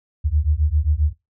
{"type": "beating tone pair", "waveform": "sine", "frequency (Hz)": [72, 79.5], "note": ["D2", "D#2"], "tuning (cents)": [-34, 38], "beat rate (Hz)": 7.5, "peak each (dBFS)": -19, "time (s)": [0.24, 1.13], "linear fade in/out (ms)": 20, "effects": ["noise-tail reverb RT60 0.2 s tail -19 dB re dry"]}